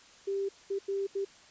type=tone bursts at uneven times; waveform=sine; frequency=394 Hz; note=G4; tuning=9 cents sharp; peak=-29 dBFS; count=4; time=0.27-0.49 / 0.7-0.79 / 0.88-1.07 / 1.15-1.25 s; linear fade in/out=10 ms; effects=white hiss -56 dBFS RMS until 1.5 s + resampled to 16000 Hz